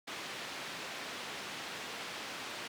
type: band-pass noise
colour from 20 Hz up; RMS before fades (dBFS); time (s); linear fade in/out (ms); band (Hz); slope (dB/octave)
white; -43; 0.07-2.68; 10; 160 to 3400; 12
effects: none